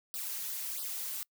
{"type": "noise with flanger", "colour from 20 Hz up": "blue", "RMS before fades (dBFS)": -38, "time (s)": [0.14, 1.23], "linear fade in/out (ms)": 0, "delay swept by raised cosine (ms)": [0.21, 4.71], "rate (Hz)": 1.5, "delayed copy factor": 0.9, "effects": ["noise-tail reverb RT60 0.1 s tail -26 dB re dry"]}